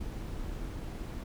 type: noise with amplitude modulation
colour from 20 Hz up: brown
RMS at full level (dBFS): -36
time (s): 0-1.24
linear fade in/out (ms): 10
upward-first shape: sine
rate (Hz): 290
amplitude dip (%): 50
effects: none